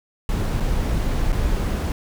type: noise with dropouts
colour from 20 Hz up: brown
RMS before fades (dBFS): -21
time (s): 0.29-1.92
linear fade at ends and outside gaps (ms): 1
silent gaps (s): 0.601-0.605 / 1.321-1.327
effects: none